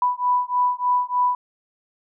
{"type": "beating tone pair", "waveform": "sine", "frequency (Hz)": [987.8, 991.1], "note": ["B5", "B5"], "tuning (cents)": [0, 6], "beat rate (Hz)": 3.3, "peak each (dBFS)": -21, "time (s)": [0.02, 1.35], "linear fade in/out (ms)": 2, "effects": []}